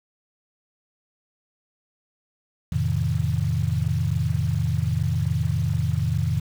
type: chord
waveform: sine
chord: F dominant seventh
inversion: none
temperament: equal with one note detuned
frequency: 87.31 / 110 / 130.81 / 157.83 Hz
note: F2 / A2 / C3 / Eb3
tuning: 0 / 0 / 0 / +25 cents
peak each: -26 dBFS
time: 2.72-6.4 s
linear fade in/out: 5 ms
effects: 7-bit